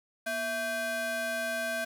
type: ring-modulated tone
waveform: square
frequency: 450 Hz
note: A4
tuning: 39 cents sharp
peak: -28 dBFS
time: 0.26-1.85 s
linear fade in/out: 10 ms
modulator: 1110 Hz
effects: 9-bit